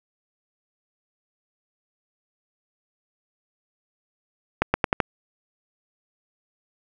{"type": "accelerating click train", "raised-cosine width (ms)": 0.5, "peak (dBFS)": -3, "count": 5, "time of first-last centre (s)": [4.62, 5.002], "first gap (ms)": 120, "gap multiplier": 0.85, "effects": []}